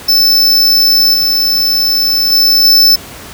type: tone with level steps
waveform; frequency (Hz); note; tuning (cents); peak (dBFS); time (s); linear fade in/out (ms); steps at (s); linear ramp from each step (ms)
square; 5280; E8; +2; -6 / -9 / -6 / -4; 0.08-2.96; 10; 1.14 / 2.32 / 2.64; 2
effects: pink hiss -30 dBFS RMS until 3.33 s + high-pass 60 Hz 12 dB/octave